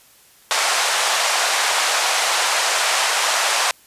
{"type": "band-pass noise", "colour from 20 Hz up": "pink", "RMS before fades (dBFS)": -19, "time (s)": [0.51, 3.71], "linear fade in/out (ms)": 0, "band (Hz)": [660, 9200], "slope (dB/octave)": 24, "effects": ["white hiss -51 dBFS RMS until 3.86 s", "resampled to 32000 Hz"]}